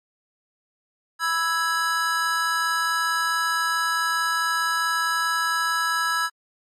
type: chord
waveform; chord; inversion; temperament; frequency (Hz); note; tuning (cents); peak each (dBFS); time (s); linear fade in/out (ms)
square; E major; second; equal; 987.8 / 1318.5 / 1661.2; B5 / E6 / G#6; 0 / 0 / 0; -30 / -25 / -25; 1.19-6.3; 50
effects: low-pass 11000 Hz 12 dB/octave + MP3 64 kbps